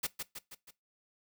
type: noise with echo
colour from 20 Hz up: white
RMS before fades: -33 dBFS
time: 0.03-0.07 s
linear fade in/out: 10 ms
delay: 160 ms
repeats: 4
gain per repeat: -5 dB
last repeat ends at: 0.71 s
effects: noise-tail reverb RT60 0.2 s tail -20 dB re dry